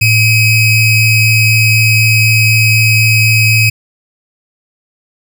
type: ring-modulated tone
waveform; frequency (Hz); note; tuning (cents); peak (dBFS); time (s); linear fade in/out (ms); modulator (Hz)
square; 1218; D#6; -37; -4; 0.01-3.7; 10; 1330
effects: none